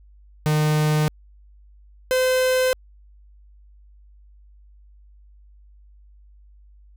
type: tone pair in turn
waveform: 45% pulse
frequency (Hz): 152.6 / 513.3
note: D#3 / C5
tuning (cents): -33 / -33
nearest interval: octave + major sixth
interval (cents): 2100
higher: second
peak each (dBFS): -17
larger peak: neither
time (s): 0.46-1.08 / 2.11-2.73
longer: neither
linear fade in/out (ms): 0
effects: added 50 Hz sine -47 dBFS peak until 6.96 s